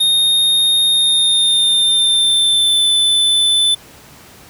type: tone with pitch glide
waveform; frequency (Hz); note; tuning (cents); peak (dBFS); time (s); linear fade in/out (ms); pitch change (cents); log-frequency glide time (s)
square; 3695 to 3516; A#7 to A7; -16 to -2; -11; 0-3.75; 10; -86; 0.86-2.91
effects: pink hiss -41 dBFS RMS until 4.49 s + high-pass 60 Hz 12 dB/octave